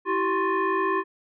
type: tone with frequency modulation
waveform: sine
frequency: 329.6 Hz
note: E4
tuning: in tune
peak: -21 dBFS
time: 0.05-1.04 s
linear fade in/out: 50 ms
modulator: 715 Hz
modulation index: 1.8
effects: none